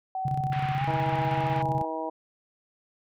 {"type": "tone with pitch glide", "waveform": "sine", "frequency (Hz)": [757, 820.8], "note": ["F#5", "G#5"], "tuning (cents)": [39, -21], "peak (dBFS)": -28, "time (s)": [0.15, 1.85], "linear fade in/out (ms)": 2, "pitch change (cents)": 140, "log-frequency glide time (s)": [0.74, 0.86]}
{"type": "tone with tremolo", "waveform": "sine", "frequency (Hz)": 137.7, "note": "C#3", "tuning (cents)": -11, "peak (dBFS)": -25, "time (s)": [0.25, 1.82], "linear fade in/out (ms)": 5, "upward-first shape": "square", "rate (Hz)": 16, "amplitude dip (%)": 70}
{"type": "band-pass noise", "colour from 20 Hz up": "white", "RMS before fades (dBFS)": -39, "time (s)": [0.52, 1.62], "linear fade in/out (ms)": 2, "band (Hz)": [940, 2500], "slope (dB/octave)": 24}
{"type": "harmonic tone", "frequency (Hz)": 160, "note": "D#3", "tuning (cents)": 49, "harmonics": [2, 3, 4, 5, 6], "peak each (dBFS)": [-36, -37, -34, -37, -35], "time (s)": [0.87, 2.1], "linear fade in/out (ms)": 10}
{"effects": []}